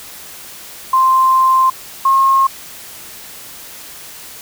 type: tone pair in turn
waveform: sine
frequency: 1046.5 / 1076.5 Hz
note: C6 / C6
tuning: 0 / +49 cents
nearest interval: unison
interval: 49 cents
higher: second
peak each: -8 dBFS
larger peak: neither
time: 0.93-1.7 / 2.05-2.47 s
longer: first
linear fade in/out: 5 ms
effects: white hiss -34 dBFS RMS until 4.41 s